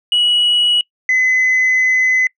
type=tone pair in turn; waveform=sine; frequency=2923 / 2027 Hz; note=F#7 / B6; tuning=-22 / +45 cents; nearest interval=tritone; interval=633 cents; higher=first; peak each=-9 dBFS; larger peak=neither; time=0.12-0.81 / 1.09-2.27 s; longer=second; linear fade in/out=2 ms; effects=noise-tail reverb RT60 0.1 s tail -24 dB re dry + tanh soft clip ceiling -8 dBFS